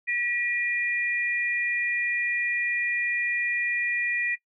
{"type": "tone pair together", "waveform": "sine", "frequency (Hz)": [1932, 2413], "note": ["B6", "D7"], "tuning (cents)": [-39, 46], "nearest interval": "major third", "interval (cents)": 385, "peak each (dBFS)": -27, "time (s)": [0.07, 4.36], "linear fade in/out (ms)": 20, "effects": ["noise-tail reverb RT60 0.1 s tail -17 dB re dry"]}